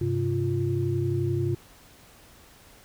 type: tone cluster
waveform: sine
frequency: 100 / 131.5 / 348.5 Hz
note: G2 / C3 / F4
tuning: +35 / +9 / -4 cents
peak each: -28 / -27 / -28 dBFS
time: 0.01-1.55 s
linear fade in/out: 5 ms
effects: pink hiss -53 dBFS RMS until 2.84 s